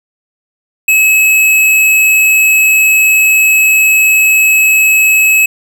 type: tone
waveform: square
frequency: 2577 Hz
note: E7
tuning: 40 cents flat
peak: -6 dBFS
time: 0.88-5.46 s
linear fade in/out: 5 ms
effects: none